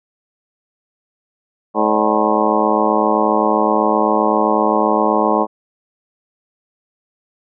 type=harmonic tone with a mistuned harmonic; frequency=107.7 Hz; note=A2; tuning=37 cents flat; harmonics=2 / 3 / 4 / 5 / 6 / 7 / 8 / 9 / 10; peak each=-21 / -21 / -21 / -21 / -21 / -21 / -21 / -21 / -21 dBFS; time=1.74-5.47 s; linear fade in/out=50 ms; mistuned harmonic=6; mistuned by=-100 cents; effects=none